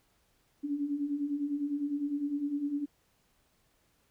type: beating tone pair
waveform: sine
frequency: 279.6 / 289.5 Hz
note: C#4 / D4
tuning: +15 / -25 cents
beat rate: 9.9 Hz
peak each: -37 / -31 dBFS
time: 0.63-2.86 s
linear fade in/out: 20 ms
effects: pink hiss -71 dBFS RMS until 4.1 s